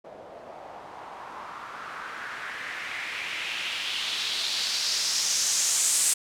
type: noise with low-pass filter sweep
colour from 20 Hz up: blue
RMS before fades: -30 dBFS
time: 0.04-6.14 s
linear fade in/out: 10 ms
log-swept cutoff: 570 to 8500 Hz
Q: 2.6
effects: none